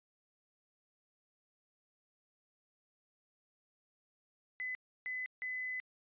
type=tone bursts at uneven times; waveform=sine; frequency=2014 Hz; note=B6; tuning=33 cents sharp; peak=-34 dBFS; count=3; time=4.6-4.75 / 5.06-5.26 / 5.42-5.8 s; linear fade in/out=0 ms; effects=tanh soft clip ceiling -36 dBFS + resampled to 8000 Hz